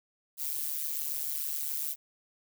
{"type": "noise with amplitude modulation", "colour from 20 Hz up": "violet", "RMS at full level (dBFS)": -30, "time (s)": [0.37, 1.96], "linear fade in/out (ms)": 50, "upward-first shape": "sine", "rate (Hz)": 147, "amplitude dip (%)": 90, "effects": []}